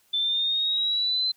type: exponential sweep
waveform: sine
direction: up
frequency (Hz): 3520 to 4089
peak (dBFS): -22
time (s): 0.13-1.32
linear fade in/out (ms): 10
effects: white hiss -64 dBFS RMS until 1.36 s